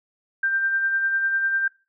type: tone with tremolo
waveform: sine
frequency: 1575 Hz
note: G6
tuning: 8 cents sharp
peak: -18 dBFS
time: 0.43-1.68 s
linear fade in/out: 5 ms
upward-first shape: sine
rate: 10 Hz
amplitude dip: 40%
effects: noise-tail reverb RT60 0.3 s tail -21 dB re dry